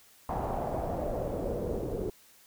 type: noise with low-pass filter sweep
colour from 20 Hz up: pink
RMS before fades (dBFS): -33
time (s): 0.29-2.1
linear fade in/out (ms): 2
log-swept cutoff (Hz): 840 to 420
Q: 3.4
effects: white hiss -59 dBFS RMS until 2.46 s